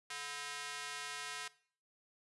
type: tone with high-pass filter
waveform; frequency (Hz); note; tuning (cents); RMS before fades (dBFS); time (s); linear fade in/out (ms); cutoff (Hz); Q
square; 144.4; D3; -29; -44; 0.1-1.48; 5; 1600; 0.82
effects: noise-tail reverb RT60 0.5 s tail -19 dB re dry + resampled to 24000 Hz